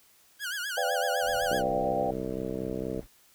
sawtooth tone with vibrato, 1545 Hz, G6, 26 cents flat, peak -28 dBFS, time 0.39-1.63 s, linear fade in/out 50 ms, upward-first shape sine, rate 7.9 Hz, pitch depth 150 cents each way
sine chord, G dominant seventh, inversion first, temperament equal with one note detuned, 506 / 587.3 / 698.5 / 784 Hz, B4 / D5 / F5 / G5, +42 / 0 / 0 / 0 cents, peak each -32 dBFS, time 0.77-2.11 s, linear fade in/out 5 ms
brown noise, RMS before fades -46 dBFS, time 1.21-3.08 s, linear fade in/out 50 ms
harmonic tone, 64.3 Hz, C2, 30 cents flat, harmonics 2 / 3 / 4 / 5 / 6 / 7 / 8 / 9 / 10, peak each -42 / -38 / -39 / -38 / -40 / -36 / -46 / -41 / -45 dBFS, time 1.5-3.01 s, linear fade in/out 10 ms
effects white hiss -61 dBFS RMS until 3.34 s

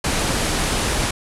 pink low-pass noise, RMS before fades -21 dBFS, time 0.04-1.11 s, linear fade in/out 5 ms, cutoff 11000 Hz, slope 48 dB/octave, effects none

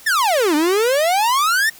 45% pulse exponential two-way sweep, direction down then up, 1864.7 to 290 to 1864.7 Hz, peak -14 dBFS, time 0.06-1.7 s, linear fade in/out 10 ms, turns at 0.55 s, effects white hiss -43 dBFS RMS until 1.79 s

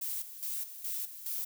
violet noise with tremolo, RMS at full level -36 dBFS, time 0.01-1.45 s, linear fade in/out 10 ms, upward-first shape square, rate 2.4 Hz, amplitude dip 70%, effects none

